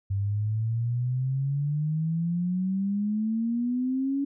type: exponential sweep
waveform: sine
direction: up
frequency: 97.2 to 282.1 Hz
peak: -24 dBFS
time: 0.1-4.25 s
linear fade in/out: 10 ms
effects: none